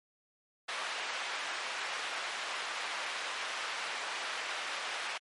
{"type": "band-pass noise", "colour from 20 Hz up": "white", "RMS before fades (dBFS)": -38, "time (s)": [0.68, 5.18], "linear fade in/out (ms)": 10, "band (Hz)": [700, 2600], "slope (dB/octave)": 12, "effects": ["MP3 48 kbps"]}